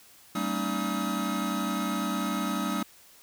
square tone cluster, 195.5 / 227.1 / 275.6 / 307.5 / 1272 Hz, G3 / A#3 / C#4 / D#4 / D#6, -4 / -45 / -10 / -20 / +38 cents, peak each -33 / -35 / -36 / -36 / -35 dBFS, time 0.35-2.83 s, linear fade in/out 5 ms, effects white hiss -55 dBFS RMS until 3.22 s

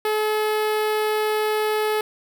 sawtooth tone with notch filter, 428.4 Hz, A4, 46 cents flat, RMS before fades -22 dBFS, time 0.05-2.01 s, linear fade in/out 2 ms, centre 6600 Hz, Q 1.2, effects none

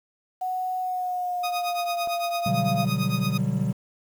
sine tone with pitch glide, 740 to 690.4 Hz, F#5 to F5, 0 to -20 cents, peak -25 dBFS, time 0.41-2.85 s, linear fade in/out 10 ms, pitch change -120 cents, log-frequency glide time 0.8-2.03 s
15% pulse tone with tremolo, 1244.5 Hz, D#6, in tune, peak -21 dBFS, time 1.43-3.38 s, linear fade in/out 10 ms, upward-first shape triangle, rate 8.9 Hz, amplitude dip 95%
click, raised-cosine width 1 ms, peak -27 dBFS, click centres 2.074 s
triangle chord, G major seventh, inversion first, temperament equal with one note detuned, 123.47 / 146.83 / 181.4 / 196 Hz, B2 / D3 / F#3 / G3, 0 / 0 / -34 / 0 cents, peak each -26 dBFS, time 2.46-3.73 s, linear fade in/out 5 ms
effects 8-bit

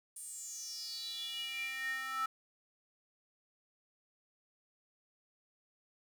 square tone with high-pass filter sweep, 263.7 Hz, C4, 14 cents sharp, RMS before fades -41 dBFS, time 0.16-2.26 s, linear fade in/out 5 ms, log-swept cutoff 9300 to 1300 Hz, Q 8.2, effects none

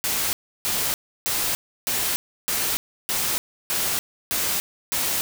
white noise bursts, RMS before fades -24 dBFS, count 9, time 0.04-5.21 s, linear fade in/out 0 ms, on 290 ms, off 320 ms, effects none

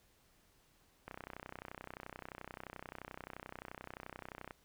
click train, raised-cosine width 0.5 ms, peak -30 dBFS, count 109, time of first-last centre 1.08-4.509 s, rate 31.5 Hz, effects pink hiss -70 dBFS RMS until 4.64 s

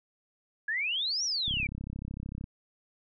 sine exponential two-way sweep, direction up then down, 1651 to 5920 to 2261 Hz, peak -28 dBFS, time 0.68-1.67 s, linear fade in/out 5 ms, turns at 1.24 s
click train, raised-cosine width 5 ms, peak -26 dBFS, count 33, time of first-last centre 1.48-2.441 s, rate 33.3 Hz
effects none

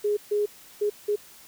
sine tone bursts at uneven times, 415.3 Hz, G#4, in tune, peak -21 dBFS, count 4, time 0.04-0.17 / 0.31-0.46 / 0.81-0.9 / 1.08-1.16 s, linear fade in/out 10 ms, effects white hiss -50 dBFS RMS until 1.47 s

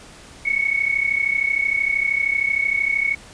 sine tone pair together, 2200 / 2233 Hz, C#7 / C#7, -14 / +12 cents, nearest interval unison, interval 26 cents, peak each -20 / -21 dBFS, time 0.45-3.15 s, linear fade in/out 10 ms, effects pink hiss -43 dBFS RMS until 3.33 s + resampled to 22050 Hz

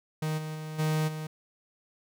45% pulse tone with level steps, 155.56 Hz, D#3, in tune, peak -28 / -34 / -36 / -25 / -34 dBFS, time 0.22-1.27 s, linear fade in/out 5 ms, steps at 0.37 / 0.54 / 0.78 / 1.07 s, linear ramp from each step 20 ms, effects none

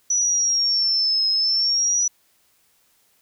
sine exponential two-way sweep, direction down then up, 5920 to 5120 to 5920 Hz, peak -17 dBFS, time 0.1-2.08 s, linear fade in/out 5 ms, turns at 1.29 s, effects white hiss -62 dBFS RMS until 3.21 s

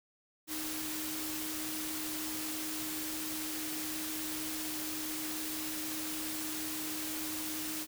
sine tone in noise, 311.1 Hz, D#4, in tune, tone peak -41 dBFS, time 0.47-7.87 s, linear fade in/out 50 ms, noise white, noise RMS -39 dBFS, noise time 0.47-7.87 s, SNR -5 dB, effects none

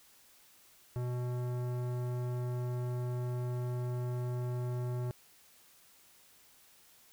sine tone with tanh clipping, 123.4 Hz, B2, 1 cent flat, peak -35 dBFS, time 0.96-5.11 s, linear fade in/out 0 ms, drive 17 dB, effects white hiss -62 dBFS RMS until 7.12 s

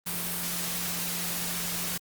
sine tone in noise, 174.61 Hz, F3, in tune, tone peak -39 dBFS, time 0.06-1.98 s, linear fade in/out 10 ms, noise white, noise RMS -32 dBFS, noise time 0.06-1.98 s, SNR -10 dB, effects Opus 32 kbps

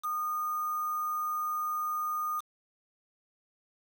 sine tone with quantisation, 1225 Hz, D#6, 27 cents flat, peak -30 dBFS, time 0.03-2.41 s, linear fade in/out 20 ms, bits 7, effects none

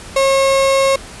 35% pulse tone, 542 Hz, C#5, 39 cents flat, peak -9 dBFS, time 0.16-0.96 s, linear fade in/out 5 ms, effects pink hiss -34 dBFS RMS until 1.2 s + resampled to 24000 Hz

